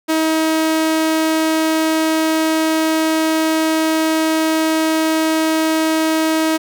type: tone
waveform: sawtooth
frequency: 318.2 Hz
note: D#4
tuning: 39 cents sharp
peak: -10 dBFS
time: 0.08-6.58 s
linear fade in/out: 20 ms
effects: none